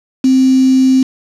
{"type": "tone with quantisation", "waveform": "sine", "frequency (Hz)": 261.6, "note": "C4", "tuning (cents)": 0, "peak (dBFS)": -6, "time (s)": [0.24, 1.03], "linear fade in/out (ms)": 5, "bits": 4, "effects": ["low-pass 7000 Hz 12 dB/octave"]}